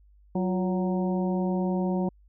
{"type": "harmonic tone with a mistuned harmonic", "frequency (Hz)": 185.8, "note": "F#3", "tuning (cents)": 7, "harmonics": [1, 2, 3, 4, 5], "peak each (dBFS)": [-25, -31, -35, -37, -39], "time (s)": [0.35, 2.09], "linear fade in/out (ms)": 5, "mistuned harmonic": 2, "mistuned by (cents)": -77, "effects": ["added 50 Hz sine -54 dBFS peak until 2.28 s"]}